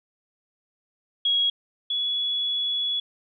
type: tone pair in turn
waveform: sine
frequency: 3313 / 3388 Hz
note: G#7 / G#7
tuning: -5 / +34 cents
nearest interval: unison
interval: 39 cents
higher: second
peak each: -19 / -23 dBFS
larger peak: first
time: 1.25-1.5 / 1.9-3 s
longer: second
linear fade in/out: 5 ms
effects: none